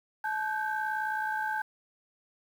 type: tone cluster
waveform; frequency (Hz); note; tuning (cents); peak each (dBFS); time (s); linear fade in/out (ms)
sine; 864 / 1527 / 1586; A5 / G6 / G6; -32 / -46 / +20; -31 / -35 / -34; 0.24-1.62; 5
effects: tanh soft clip ceiling -20 dBFS + 9-bit